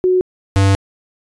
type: tone pair in turn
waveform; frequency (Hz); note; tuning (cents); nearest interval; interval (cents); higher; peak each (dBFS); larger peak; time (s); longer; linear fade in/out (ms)
sine / square; 367.7 / 97.79; F#4 / G2; -11 / -4; octave + major seventh; 2293; first; -10; neither; 0.04-0.21 / 0.56-0.75; second; 0
effects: resampled to 22050 Hz